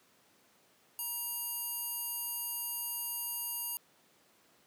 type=tone with band-pass filter; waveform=square; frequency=947 Hz; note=A#5; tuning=27 cents sharp; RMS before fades=-38 dBFS; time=0.99-3.77 s; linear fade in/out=0 ms; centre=12000 Hz; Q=3.9; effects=pink hiss -66 dBFS RMS until 4.66 s + high-pass 200 Hz 12 dB/octave